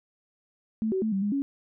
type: tone with pitch steps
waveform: sine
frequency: 219.9 / 378.9 / 219.3 / 194 / 205.4 / 278 Hz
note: A3 / F#4 / A3 / G3 / G#3 / C#4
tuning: -1 / +41 / -6 / -18 / -19 / +5 cents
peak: -24 dBFS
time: 0.82-1.42 s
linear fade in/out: 0 ms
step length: 100 ms
effects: none